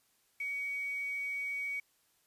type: tone with quantisation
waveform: sine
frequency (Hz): 2253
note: C#7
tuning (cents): +28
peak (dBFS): -34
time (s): 0.4-1.8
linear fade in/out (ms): 5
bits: 9
effects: white hiss -72 dBFS RMS until 2.26 s + resampled to 32000 Hz